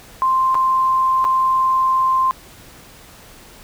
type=tone with dropouts; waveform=sine; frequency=1046.5 Hz; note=C6; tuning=in tune; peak=-13 dBFS; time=0.22-2.31 s; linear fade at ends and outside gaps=0 ms; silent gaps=0.545-0.552 / 1.243-1.25 s; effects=pink hiss -43 dBFS RMS until 3.63 s